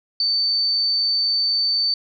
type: tone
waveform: sine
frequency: 4552 Hz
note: C#8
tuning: 45 cents sharp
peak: -17 dBFS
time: 0.2-1.94 s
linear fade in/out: 2 ms
effects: none